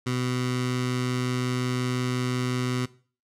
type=tone with notch filter; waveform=15% pulse; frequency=125.6 Hz; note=B2; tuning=30 cents sharp; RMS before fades=-27 dBFS; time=0.06-2.86 s; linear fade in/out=10 ms; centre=580 Hz; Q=1; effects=noise-tail reverb RT60 0.4 s tail -18 dB re dry + low-pass 9000 Hz 12 dB/octave